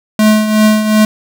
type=tone with tremolo; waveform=square; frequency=214.8 Hz; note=A3; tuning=41 cents flat; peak=-5 dBFS; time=0.19-1.05 s; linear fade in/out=2 ms; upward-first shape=triangle; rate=2.7 Hz; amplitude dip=65%; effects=none